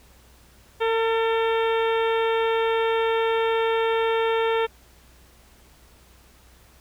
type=harmonic tone with a mistuned harmonic; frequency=452.7 Hz; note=A4; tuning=49 cents sharp; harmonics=1 / 2 / 3 / 4 / 5 / 6 / 7 / 8; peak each=-21 / -27 / -31 / -33 / -35 / -37 / -38 / -39 dBFS; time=0.8-4.67 s; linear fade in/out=20 ms; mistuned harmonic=4; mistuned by=-27 cents; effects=added 61 Hz sine -54 dBFS peak until 6.8 s + pink hiss -55 dBFS RMS until 6.8 s